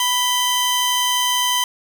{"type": "tone pair together", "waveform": "sawtooth", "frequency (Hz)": [987.8, 3095], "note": ["B5", "G7"], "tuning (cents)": [0, -23], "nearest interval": "octave + minor sixth", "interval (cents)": 1977, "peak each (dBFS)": -16, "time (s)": [0, 1.64], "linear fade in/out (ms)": 2, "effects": []}